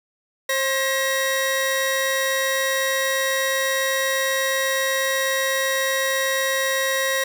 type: tone pair together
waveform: sawtooth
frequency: 533.7 / 1902 Hz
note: C5 / A#6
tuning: +34 / +34 cents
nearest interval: octave + minor seventh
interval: 2200 cents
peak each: -19 dBFS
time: 0.49-7.24 s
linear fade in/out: 5 ms
effects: 8-bit